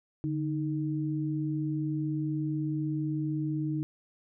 sine tone pair together, 146.83 / 310.9 Hz, D3 / D#4, 0 / -1 cents, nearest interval octave + minor second, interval 1299 cents, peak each -31 / -31 dBFS, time 0.24-3.83 s, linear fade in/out 0 ms, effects none

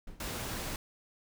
brown noise with exponential decay, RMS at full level -42 dBFS, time 0.07-0.46 s, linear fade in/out 5 ms, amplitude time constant 84 ms
pink noise, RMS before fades -38 dBFS, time 0.2-0.76 s, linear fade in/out 2 ms
effects none

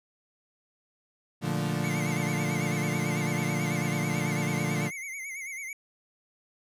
35% pulse chord, Bb major seventh, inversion none, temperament equal, 116.54 / 146.83 / 174.61 / 220 Hz, Bb2 / D3 / F3 / A3, 0 / 0 / 0 / 0 cents, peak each -34 / -29 / -30 / -33 dBFS, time 1.41-4.91 s, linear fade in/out 50 ms
square tone with vibrato, 2161 Hz, C#7, 45 cents flat, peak -36 dBFS, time 1.84-5.73 s, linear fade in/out 2 ms, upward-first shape sine, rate 9.1 Hz, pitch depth 90 cents each way
effects resampled to 32000 Hz

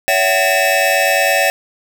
square tone cluster, 565 / 665 / 754 / 1807 / 2600 Hz, C#5 / E5 / F#5 / A6 / E7, +33 / +15 / +32 / +46 / -24 cents, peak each -19 dBFS, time 0.08-1.5 s, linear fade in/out 0 ms, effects none

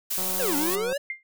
blue noise, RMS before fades -28 dBFS, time 0.1-0.76 s, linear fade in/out 10 ms
click train, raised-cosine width 1 ms, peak -24 dBFS, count 140, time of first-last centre 0.18-0.927 s, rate 186 Hz
square exponential two-way sweep, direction down then up, 587.3 to 277.2 to 587.3 Hz, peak -26 dBFS, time 0.39-0.98 s, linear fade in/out 10 ms, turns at 0.56 s
sine tone with exponential decay, 2100 Hz, C7, 6 cents sharp, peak -25 dBFS, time 1.1-1.23 s, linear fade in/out 2 ms, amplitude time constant 27 ms
effects none

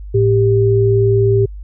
sine tone pair together, 110.73 / 394.6 Hz, A2 / G4, +11 / +11 cents, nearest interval octave + minor seventh, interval 2200 cents, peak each -12 dBFS, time 0.14-1.46 s, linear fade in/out 10 ms, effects added 50 Hz sine -27 dBFS peak until 1.63 s

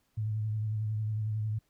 sine tone with vibrato, 107.9 Hz, A2, 33 cents flat, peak -29 dBFS, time 0.17-1.59 s, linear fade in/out 10 ms, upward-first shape triangle, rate 11 Hz, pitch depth 42 cents each way, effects pink hiss -74 dBFS RMS until 1.69 s

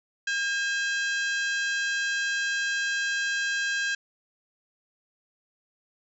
harmonic tone with a mistuned harmonic, 806 Hz, G5, 48 cents sharp, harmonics 2 / 3 / 4 / 5 / 6 / 7 / 8 / 9, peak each -26 / -36 / -37 / -39 / -42 / -42 / -43 / -43 dBFS, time 0.27-3.95 s, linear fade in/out 5 ms, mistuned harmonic 3, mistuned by +120 cents, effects none

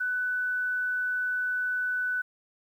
sine tone, 1494 Hz, F#6, 16 cents sharp, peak -26 dBFS, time 0-2.22 s, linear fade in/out 10 ms, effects 10-bit

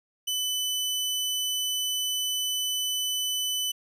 sawtooth tone, 3000 Hz, F#7, 23 cents sharp, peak -23 dBFS, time 0.27-3.72 s, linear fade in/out 10 ms, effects resampled to 32000 Hz + 10-bit

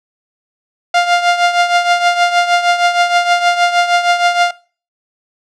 sawtooth tone with tremolo, 701 Hz, F5, 6 cents sharp, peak -3 dBFS, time 0.94-4.51 s, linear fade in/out 5 ms, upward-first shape triangle, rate 6.4 Hz, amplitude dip 75%, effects noise-tail reverb RT60 0.4 s tail -20 dB re dry + low-pass 5000 Hz 12 dB/octave

